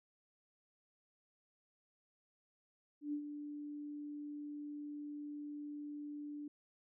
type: tone with ADSR envelope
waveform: sine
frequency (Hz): 293.7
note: D4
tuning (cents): 0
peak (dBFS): -35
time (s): 3.01-6.48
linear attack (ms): 120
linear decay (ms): 82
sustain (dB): -8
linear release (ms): 4
effects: none